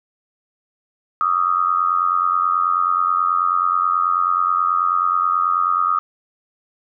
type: tone with amplitude modulation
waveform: sine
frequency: 1244.5 Hz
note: D#6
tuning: in tune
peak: -11 dBFS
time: 1.21-5.99 s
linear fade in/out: 0 ms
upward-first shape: sine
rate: 89.3 Hz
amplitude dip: 90%
effects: none